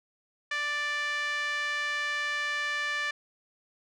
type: tone with band-pass filter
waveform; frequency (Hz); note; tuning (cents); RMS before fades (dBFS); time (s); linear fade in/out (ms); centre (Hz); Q
5% pulse; 587.3; D5; 0; -31; 0.51-3.11; 5; 1700; 2.7
effects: none